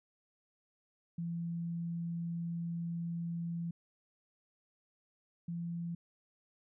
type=tone pair in turn; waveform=sine; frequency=169.2 / 170.18 Hz; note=E3 / F3; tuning=+45 / -45 cents; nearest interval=unison; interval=10 cents; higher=second; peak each=-35 / -36 dBFS; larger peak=first; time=1.18-3.71 / 5.48-5.95 s; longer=first; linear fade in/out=5 ms; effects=none